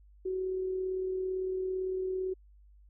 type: tone with amplitude modulation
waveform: sine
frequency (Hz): 374.2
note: F#4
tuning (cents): +20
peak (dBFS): -29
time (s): 0.25-2.34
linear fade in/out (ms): 10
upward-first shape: sine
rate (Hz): 37.8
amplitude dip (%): 30
effects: added 50 Hz sine -55 dBFS peak until 2.89 s